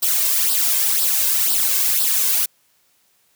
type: noise with flanger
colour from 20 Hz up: blue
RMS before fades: -18 dBFS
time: 0.02-2.46 s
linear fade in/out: 10 ms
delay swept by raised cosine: 0.22 to 1.92 ms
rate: 2 Hz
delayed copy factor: +0.7
effects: white hiss -61 dBFS RMS until 3.35 s + high-pass 60 Hz 12 dB/octave